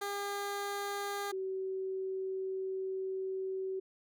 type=tone pair in turn; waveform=15% pulse / sine; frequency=403.4 / 380.1 Hz; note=G4 / F#4; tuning=+50 / +47 cents; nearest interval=minor second; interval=103 cents; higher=first; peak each=-29 / -34 dBFS; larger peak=first; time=0.01-1.32 / 1.32-3.8 s; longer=second; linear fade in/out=10 ms; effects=none